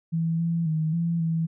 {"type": "tone with pitch steps", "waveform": "sine", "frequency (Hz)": [164.4, 167.5, 157.4, 168.4, 163.5], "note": ["E3", "E3", "D#3", "E3", "E3"], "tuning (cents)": [-4, 28, 20, 37, -14], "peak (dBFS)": -22, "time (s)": [0.12, 1.47], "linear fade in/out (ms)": 20, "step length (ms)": 270, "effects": []}